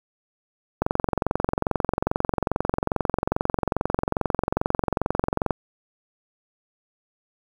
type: click train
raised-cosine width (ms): 1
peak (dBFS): -7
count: 106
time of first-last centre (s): 0.82-5.508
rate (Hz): 22.4
effects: 7-bit